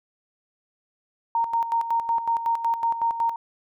sine tone with tremolo, 924 Hz, A#5, 16 cents flat, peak -19 dBFS, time 1.35-3.36 s, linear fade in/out 2 ms, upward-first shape square, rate 5.4 Hz, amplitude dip 65%, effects none

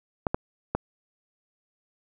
clicks, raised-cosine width 1 ms, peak -10 dBFS, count 3, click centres 0.268 / 0.345 / 0.75 s, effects none

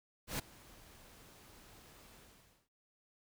pink noise with ADSR envelope, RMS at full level -36 dBFS, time 0.27-2.69 s, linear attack 120 ms, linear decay 10 ms, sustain -23 dB, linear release 530 ms, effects none

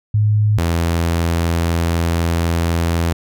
sine / sawtooth tone pair in turn, 105.8 / 84 Hz, G#2 / E2, +33 / +33 cents, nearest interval major third, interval 400 cents, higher first, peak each -11 / -11 dBFS, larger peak neither, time 0.14-0.58 / 0.58-3.13 s, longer second, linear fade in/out 5 ms, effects none

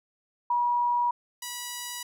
sine / 5% pulse tone pair in turn, 964 / 974.1 Hz, B5 / B5, -42 / -24 cents, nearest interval unison, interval 18 cents, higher second, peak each -22 dBFS, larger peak neither, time 0.5-1.11 / 1.42-2.03 s, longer neither, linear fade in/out 5 ms, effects none

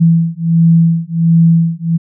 sine beating tone pair, 165.3 / 166.7 Hz, E3 / E3, +5 / +20 cents, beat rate 1.4 Hz, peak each -10 dBFS, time 0-1.98 s, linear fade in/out 20 ms, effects none

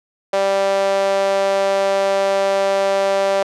sawtooth tone with high-pass filter, 196 Hz, G3, in tune, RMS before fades -17 dBFS, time 0.33-3.43 s, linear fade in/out 5 ms, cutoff 570 Hz, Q 4, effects low-pass 7000 Hz 12 dB/octave

